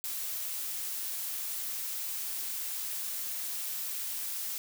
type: noise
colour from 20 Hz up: blue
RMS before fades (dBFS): -36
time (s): 0.04-4.58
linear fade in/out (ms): 0
effects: none